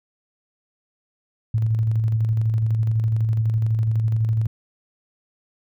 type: tone with tremolo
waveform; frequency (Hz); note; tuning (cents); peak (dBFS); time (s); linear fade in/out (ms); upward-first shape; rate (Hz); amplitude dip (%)
sine; 111.2; A2; +19; -16; 1.54-4.47; 5; square; 12; 30
effects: none